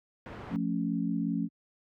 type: low-pass noise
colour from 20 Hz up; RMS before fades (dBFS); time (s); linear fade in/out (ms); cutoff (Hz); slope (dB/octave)
pink; -42; 0.26-0.56; 0; 1700; 12
type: chord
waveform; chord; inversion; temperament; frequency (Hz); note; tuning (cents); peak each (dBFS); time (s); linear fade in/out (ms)
sine; F augmented; none; equal; 174.61 / 220 / 277.2; F3 / A3 / C#4; 0 / 0 / 0; -32; 0.5-1.49; 50
effects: high-pass 60 Hz 12 dB/octave